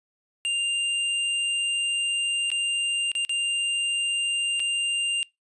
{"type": "tone with dropouts", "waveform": "square", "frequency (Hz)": 2794, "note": "F7", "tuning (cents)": 0, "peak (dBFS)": -24, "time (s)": [0.45, 5.23], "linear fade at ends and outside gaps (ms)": 0, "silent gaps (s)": [[2.503, 2.516], [3.117, 3.152], [3.25, 3.294], [4.596, 4.601]], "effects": ["noise-tail reverb RT60 0.2 s tail -24 dB re dry", "resampled to 24000 Hz"]}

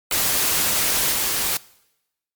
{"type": "noise with level steps", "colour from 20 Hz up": "white", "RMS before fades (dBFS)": [-20, -22], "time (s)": [0.11, 1.57], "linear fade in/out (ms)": 2, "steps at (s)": 1.11, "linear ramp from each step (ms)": 20, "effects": ["noise-tail reverb RT60 0.9 s tail -22 dB re dry", "MP3 96 kbps"]}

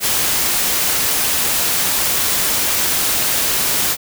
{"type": "noise", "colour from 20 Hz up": "white", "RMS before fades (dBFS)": -17, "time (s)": [0, 3.97], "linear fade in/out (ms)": 50, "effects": []}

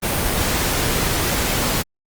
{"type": "noise", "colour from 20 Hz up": "pink", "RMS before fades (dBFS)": -20, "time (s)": [0.02, 1.83], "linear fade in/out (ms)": 20, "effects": ["Opus 32 kbps"]}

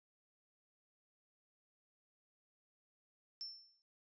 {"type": "tone with exponential decay", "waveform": "sine", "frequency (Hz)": 5370, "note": "E8", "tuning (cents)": 31, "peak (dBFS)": -39, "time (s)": [3.41, 3.82], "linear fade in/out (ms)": 0, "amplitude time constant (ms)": 89, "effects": ["tanh soft clip ceiling -39 dBFS", "resampled to 16000 Hz"]}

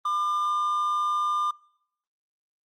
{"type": "tone pair together", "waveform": "triangle", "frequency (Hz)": [1014, 1200], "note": ["B5", "D6"], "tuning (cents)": [45, 37], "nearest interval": "minor third", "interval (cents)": 292, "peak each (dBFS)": [-33, -22], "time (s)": [0.05, 1.51], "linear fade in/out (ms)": 5, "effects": ["noise-tail reverb RT60 0.7 s tail -24 dB re dry", "Opus 32 kbps"]}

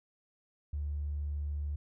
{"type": "tone with tanh clipping", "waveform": "triangle", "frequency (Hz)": 73.2, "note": "D2", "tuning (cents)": -5, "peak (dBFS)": -32, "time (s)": [0.73, 1.76], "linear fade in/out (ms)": 5, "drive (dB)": 2, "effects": []}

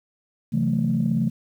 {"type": "chord", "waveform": "sine", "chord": "F# half-diminished seventh", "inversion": "second", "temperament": "just", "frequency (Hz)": [133.2, 166.5, 185, 222], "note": ["C3", "E3", "F#3", "A3"], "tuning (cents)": [31, 18, 0, 16], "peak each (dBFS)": [-25, -24, -28, -22], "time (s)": [0.52, 1.3], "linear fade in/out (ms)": 20, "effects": ["tanh soft clip ceiling -11 dBFS", "9-bit"]}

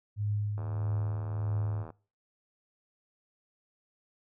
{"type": "tone with tremolo", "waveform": "sine", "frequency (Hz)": 104, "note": "G#2", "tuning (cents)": 3, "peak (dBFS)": -27, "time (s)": [0.16, 1.86], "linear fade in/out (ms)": 50, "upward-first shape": "triangle", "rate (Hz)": 1.6, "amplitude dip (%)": 55}
{"type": "click train", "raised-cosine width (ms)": 1, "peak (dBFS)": -31, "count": 107, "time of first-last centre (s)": [0.58, 1.903], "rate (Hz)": 80.1}
{"effects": ["noise-tail reverb RT60 0.4 s tail -23 dB re dry"]}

